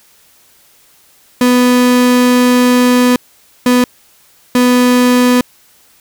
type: tone bursts at uneven times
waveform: 35% pulse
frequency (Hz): 247.9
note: B3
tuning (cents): +7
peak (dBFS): -5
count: 3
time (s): 1.41-3.16 / 3.66-3.84 / 4.55-5.41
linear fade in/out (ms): 2
effects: white hiss -48 dBFS RMS until 6 s